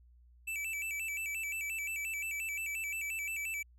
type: tone with vibrato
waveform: square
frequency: 2472 Hz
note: D#7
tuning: 12 cents flat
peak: -36 dBFS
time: 0.47-3.63 s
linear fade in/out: 10 ms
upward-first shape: square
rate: 5.7 Hz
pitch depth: 120 cents each way
effects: added 60 Hz sine -58 dBFS peak until 3.78 s